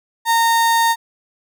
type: tone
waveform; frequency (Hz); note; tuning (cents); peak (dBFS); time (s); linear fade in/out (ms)
35% pulse; 920; A#5; -23; -11; 0.25-0.96; 50
effects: none